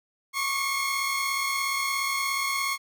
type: tone cluster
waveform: sawtooth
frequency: 1098 / 1168 / 2159 Hz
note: C#6 / D6 / C#7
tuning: -17 / -10 / -46 cents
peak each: -25 / -34 / -25 dBFS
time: 0.33-2.78 s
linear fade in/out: 50 ms
effects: none